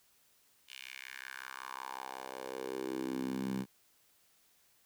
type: tone with high-pass filter sweep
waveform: 10% pulse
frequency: 65.41 Hz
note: C2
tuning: in tune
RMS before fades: -41 dBFS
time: 0.67-3.66 s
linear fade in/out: 50 ms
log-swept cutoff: 2900 to 170 Hz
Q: 3.3
effects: white hiss -69 dBFS RMS until 4.85 s